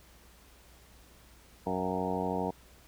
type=harmonic tone with a mistuned harmonic; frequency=92.5 Hz; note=F#2; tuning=in tune; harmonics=1 / 2 / 3 / 4 / 5 / 6 / 7 / 8 / 9 / 10; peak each=-44 / -36 / -38 / -40 / -36 / -43 / -39 / -39 / -40 / -39 dBFS; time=1.66-2.51 s; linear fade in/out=10 ms; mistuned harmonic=7; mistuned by=+29 cents; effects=added 60 Hz sine -59 dBFS peak until 2.87 s + pink hiss -59 dBFS RMS until 2.87 s